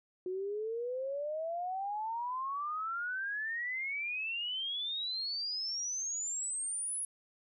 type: exponential sweep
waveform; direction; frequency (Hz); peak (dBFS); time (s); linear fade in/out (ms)
sine; up; 361.3 to 10548; -34; 0.26-7.05; 2
effects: none